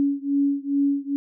sine beating tone pair, 280.1 / 282.5 Hz, C#4 / C#4, +18 / +33 cents, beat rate 2.4 Hz, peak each -22 / -23 dBFS, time 0-1.16 s, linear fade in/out 0 ms, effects none

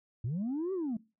sine linear two-way sweep, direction up then down, 103.83 to 392 to 207 Hz, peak -29 dBFS, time 0.24-0.97 s, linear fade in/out 5 ms, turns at 0.73 s, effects noise-tail reverb RT60 0.3 s tail -23 dB re dry + tanh soft clip ceiling -29 dBFS

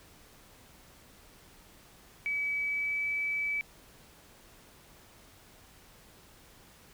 sine tone with pitch glide, 2286 to 2299 Hz, D7 to D7, -47 to -37 cents, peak -29 dBFS, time 2.26-3.61 s, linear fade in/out 0 ms, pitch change +10 cents, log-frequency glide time 2.62-3.05 s, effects pink hiss -57 dBFS RMS until 6.93 s

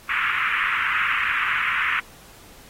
pink band-pass noise, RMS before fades -23 dBFS, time 0.09-2 s, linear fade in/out 5 ms, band 1200 to 2600 Hz, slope 48 dB/octave, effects pink hiss -48 dBFS RMS until 2.69 s + AAC 48 kbps

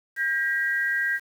sine tone pair together, 1604 / 1910.2 Hz, G6 / A#6, +39 / +42 cents, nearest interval minor third, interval 303 cents, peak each -24 / -26 dBFS, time 0.16-1.2 s, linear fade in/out 50 ms, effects 8-bit

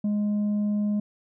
sine tone with tanh clipping, 207.7 Hz, G#3, in tune, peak -23 dBFS, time 0.04-1 s, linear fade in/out 5 ms, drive 3 dB, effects none

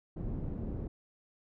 pink low-pass noise, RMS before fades -37 dBFS, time 0.16-0.88 s, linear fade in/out 10 ms, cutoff 290 Hz, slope 12 dB/octave, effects none

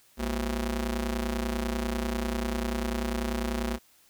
sawtooth ring-modulated tone, 146.83 Hz, D3, in tune, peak -21 dBFS, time 0.17-3.79 s, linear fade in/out 50 ms, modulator 88.5 Hz, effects white hiss -61 dBFS RMS until 4.09 s

